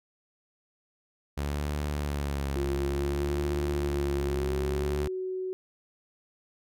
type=tone with vibrato; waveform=sawtooth; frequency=71.1 Hz; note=C#2; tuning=45 cents sharp; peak=-25 dBFS; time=1.37-5.08 s; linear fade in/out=10 ms; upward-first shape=sine; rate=0.57 Hz; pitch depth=64 cents each way
type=tone with pitch glide; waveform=sine; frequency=351.8 to 372.7 Hz; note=F4 to F#4; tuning=+13 to +13 cents; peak=-30 dBFS; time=2.56-5.53 s; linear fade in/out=0 ms; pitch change=+100 cents; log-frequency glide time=4.13-4.55 s
effects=none